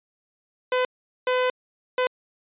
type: tone bursts at uneven times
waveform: sawtooth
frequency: 505 Hz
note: B4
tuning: 39 cents sharp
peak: -16 dBFS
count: 3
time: 0.72-0.85 / 1.27-1.5 / 1.98-2.07 s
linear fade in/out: 2 ms
effects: resampled to 8000 Hz